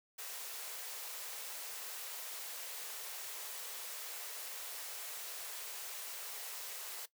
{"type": "high-pass noise", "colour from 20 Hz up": "white", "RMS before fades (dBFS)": -45, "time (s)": [0.18, 7.06], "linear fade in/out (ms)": 10, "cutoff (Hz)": 400, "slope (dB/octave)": 96, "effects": ["noise-tail reverb RT60 0.1 s tail -17 dB re dry"]}